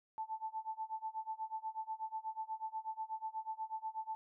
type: tone with tremolo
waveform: sine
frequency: 880 Hz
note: A5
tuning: in tune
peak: -36 dBFS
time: 0.18-4.15 s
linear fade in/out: 0 ms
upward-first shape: sine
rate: 8.2 Hz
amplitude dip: 95%
effects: none